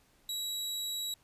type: tone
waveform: sawtooth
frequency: 3884 Hz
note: B7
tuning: 30 cents flat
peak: -31 dBFS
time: 0.29-1.14 s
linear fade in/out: 2 ms
effects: pink hiss -67 dBFS RMS until 1.23 s + resampled to 32000 Hz